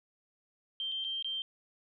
sine tone with dropouts, 3151 Hz, G7, 8 cents sharp, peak -33 dBFS, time 0.8-1.42 s, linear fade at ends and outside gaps 1 ms, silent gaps 0.917-0.92 / 1.042-1.047 / 1.225-1.245 s, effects none

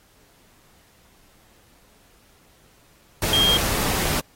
sine tone in noise, 3221 Hz, G7, 46 cents sharp, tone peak -16 dBFS, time 3.33-3.57 s, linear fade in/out 2 ms, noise pink, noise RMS -24 dBFS, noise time 3.22-4.2 s, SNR +5 dB, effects pink hiss -57 dBFS RMS until 4.35 s + AAC 48 kbps

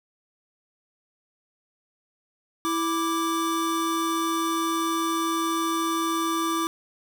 square tone pair together, 329.6 / 1174.7 Hz, E4 / D6, 0 / 0 cents, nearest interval octave + minor seventh, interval 2200 cents, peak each -27 dBFS, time 2.65-6.67 s, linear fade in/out 0 ms, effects none

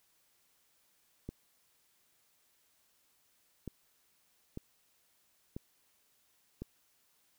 clicks, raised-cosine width 3 ms, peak -27 dBFS, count 5, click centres 1.29 / 3.677 / 4.574 / 5.565 / 6.62 s, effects white hiss -72 dBFS RMS until 7.38 s

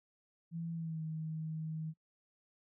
sine tone with pitch glide, 166.5 to 158.16 Hz, E3 to D#3, +18 to +29 cents, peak -37 dBFS, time 0.51-1.94 s, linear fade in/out 50 ms, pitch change -89 cents, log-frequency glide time 0.73-1.02 s, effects noise-tail reverb RT60 0.1 s tail -25 dB re dry

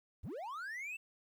triangle linear sweep, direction up, 38.89 to 2707 Hz, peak -39 dBFS, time 0.23-0.97 s, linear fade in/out 10 ms, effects 12-bit

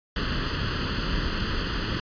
pink noise with comb filter, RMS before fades -27 dBFS, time 0.16-2 s, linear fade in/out 2 ms, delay 0.66 ms, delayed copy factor +0.75, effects resampled to 11025 Hz

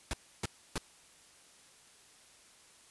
pink noise bursts, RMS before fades -34 dBFS, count 3, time 0.11-0.779 s, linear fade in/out 0 ms, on 23 ms, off 300 ms, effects white hiss -60 dBFS RMS until 2.9 s + resampled to 24000 Hz

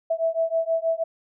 sine beating tone pair, 653 / 659.3 Hz, E5 / E5, -17 / 0 cents, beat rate 6.3 Hz, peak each -24 dBFS, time 0.1-1.04 s, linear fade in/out 10 ms, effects none

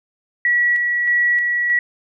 sine tone with tremolo, 1932 Hz, B6, 39 cents flat, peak -13 dBFS, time 0.45-1.79 s, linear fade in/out 2 ms, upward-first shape square, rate 1.6 Hz, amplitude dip 30%, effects none

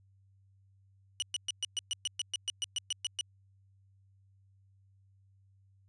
sawtooth tone bursts, 2943 Hz, F#7, 10 cents flat, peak -27 dBFS, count 15, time 1.2-3.21 s, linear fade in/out 0 ms, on 22 ms, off 120 ms, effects added 97 Hz sine -62 dBFS peak until 5.88 s + resampled to 22050 Hz

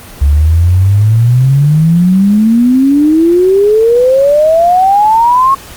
sine exponential sweep, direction up, 68.9 to 1099 Hz, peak -4 dBFS, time 0.21-5.55 s, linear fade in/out 10 ms, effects pink hiss -31 dBFS RMS until 5.76 s + Opus 24 kbps

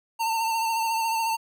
square tone with vibrato, 903 Hz, A5, 45 cents sharp, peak -24 dBFS, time 0.19-1.37 s, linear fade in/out 20 ms, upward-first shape sine, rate 14 Hz, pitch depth 34 cents each way, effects none

